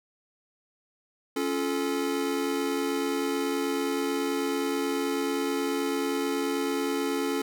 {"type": "chord", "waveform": "square", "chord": "Db augmented", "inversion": "none", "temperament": "just", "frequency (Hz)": [277.2, 346.5, 433.1], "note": ["Db4", "F4", "A4"], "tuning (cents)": [0, -14, -27], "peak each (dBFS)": [-30, -34, -31], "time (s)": [1.36, 7.42], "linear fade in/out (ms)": 5, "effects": []}